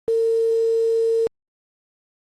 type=tone with quantisation; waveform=sine; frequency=454.3 Hz; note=A#4; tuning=45 cents flat; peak=-16 dBFS; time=0.08-1.27 s; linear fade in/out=0 ms; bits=6; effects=low-pass 6000 Hz 12 dB/octave + Opus 24 kbps